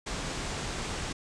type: low-pass noise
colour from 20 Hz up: pink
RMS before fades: -35 dBFS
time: 0.06-1.13 s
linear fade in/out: 10 ms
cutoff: 8700 Hz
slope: 48 dB/octave
effects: none